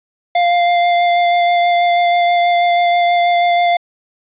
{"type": "tone with vibrato", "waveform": "square", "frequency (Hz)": 698.5, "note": "F5", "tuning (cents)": 0, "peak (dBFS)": -11, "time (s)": [0.35, 3.77], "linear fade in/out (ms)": 5, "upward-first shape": "sine", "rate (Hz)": 6.2, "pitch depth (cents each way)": 11, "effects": ["resampled to 8000 Hz", "8-bit"]}